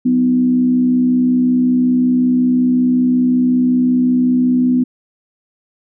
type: tone with frequency modulation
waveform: sine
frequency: 250.6 Hz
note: B3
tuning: 25 cents sharp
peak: -10 dBFS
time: 0.05-4.84 s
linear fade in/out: 10 ms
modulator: 65.4 Hz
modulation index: 0.41
effects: none